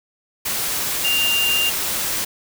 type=tone in noise; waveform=sine; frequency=2794 Hz; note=F7; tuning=in tune; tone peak=-17 dBFS; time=1.04-1.7 s; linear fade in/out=10 ms; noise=white; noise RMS=-23 dBFS; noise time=0.45-2.25 s; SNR=+3 dB; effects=none